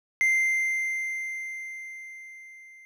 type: tone with level ramp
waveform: triangle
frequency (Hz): 2088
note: C7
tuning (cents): -4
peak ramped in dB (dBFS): -17 to -46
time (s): 0.21-2.85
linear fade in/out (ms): 0
effects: none